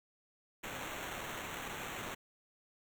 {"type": "noise with sample-and-hold", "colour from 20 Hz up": "blue", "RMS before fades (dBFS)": -43, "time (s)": [0.63, 2.15], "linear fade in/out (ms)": 10, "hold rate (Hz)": 4900, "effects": []}